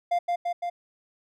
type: tone with echo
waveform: triangle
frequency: 698.5 Hz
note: F5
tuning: in tune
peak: -19 dBFS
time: 0.11-0.19 s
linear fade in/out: 10 ms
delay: 170 ms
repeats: 3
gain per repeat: -2 dB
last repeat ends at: 0.7 s
effects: none